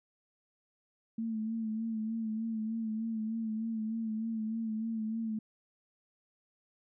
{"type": "tone with vibrato", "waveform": "sine", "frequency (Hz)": 222.2, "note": "A3", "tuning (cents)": 17, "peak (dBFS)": -32, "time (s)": [1.18, 5.39], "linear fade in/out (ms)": 5, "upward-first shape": "sine", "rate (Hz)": 3.3, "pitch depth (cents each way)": 43, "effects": []}